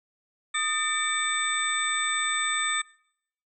sine tone cluster, 1241 / 1797 / 2295 / 3592 / 8020 Hz, D#6 / A6 / D7 / A7 / B8, -5 / +36 / -40 / +35 / +26 cents, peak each -31 dBFS, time 0.54-2.82 s, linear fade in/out 10 ms, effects noise-tail reverb RT60 0.7 s tail -22 dB re dry

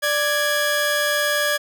sawtooth tone pair together, 588 / 1663.1 Hz, D5 / G#6, +2 / +2 cents, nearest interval octave + tritone, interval 1800 cents, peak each -18 / -17 dBFS, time 0.02-1.58 s, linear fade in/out 20 ms, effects none

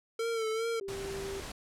square tone with vibrato, 450 Hz, A4, 39 cents sharp, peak -31 dBFS, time 0.19-0.8 s, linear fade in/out 5 ms, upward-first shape sine, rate 2.5 Hz, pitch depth 48 cents each way
sine tone, 391.9 Hz, G4, in tune, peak -37 dBFS, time 0.81-1.4 s, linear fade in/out 2 ms
pink noise, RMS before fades -42 dBFS, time 0.88-1.52 s, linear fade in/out 5 ms
effects low-pass 10000 Hz 12 dB/octave

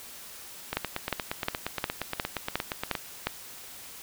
two click trains, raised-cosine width 0.3 ms, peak -10 / -13 dBFS, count 8 / 20, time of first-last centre 0.77-3.27 / 0.73-2.952 s, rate 2.8 / 8.55 Hz, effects white hiss -45 dBFS RMS until 4.02 s

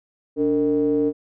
triangle ring-modulated tone, 83.1 Hz, E2, 15 cents sharp, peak -12 dBFS, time 0.36-1.13 s, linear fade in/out 50 ms, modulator 373 Hz, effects none

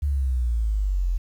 sine exponential sweep, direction down, 73.6 to 42.05 Hz, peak -20 dBFS, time 0.02-1.18 s, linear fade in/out 10 ms, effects 9-bit

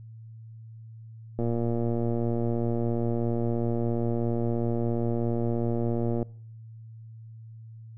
click train, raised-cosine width 2 ms, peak -16 dBFS, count 567, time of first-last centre 1.39-6.228 s, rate 117 Hz, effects noise-tail reverb RT60 0.6 s tail -24 dB re dry + added 112 Hz sine -42 dBFS peak until 7.97 s

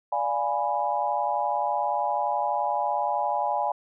sine chord, D diminished seventh, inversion none, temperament equal, 587.3 / 698.5 / 830.6 / 987.8 Hz, D5 / F5 / Ab5 / Cb6, 0 / 0 / 0 / 0 cents, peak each -31 / -30 / -26 / -30 dBFS, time 0.12-3.72 s, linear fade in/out 5 ms, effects none

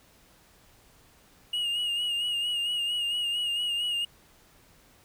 triangle tone with vibrato, 2864 Hz, F7, 43 cents sharp, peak -25 dBFS, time 1.53-4.05 s, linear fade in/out 5 ms, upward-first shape sine, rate 4.4 Hz, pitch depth 40 cents each way, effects pink hiss -59 dBFS RMS until 5.04 s

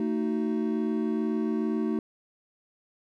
triangle chord, D# diminished, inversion second, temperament just, 224 / 311.1 / 373.4 Hz, A3 / D#4 / F#4, +31 / 0 / +16 cents, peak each -26 / -28 / -30 dBFS, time 0-1.99 s, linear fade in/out 2 ms, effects none

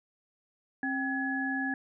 sine tone cluster, 266.5 / 780 / 1690 Hz, C4 / G5 / G#6, +32 / -9 / +30 cents, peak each -32 / -38 / -32 dBFS, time 0.83-1.74 s, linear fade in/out 2 ms, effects none

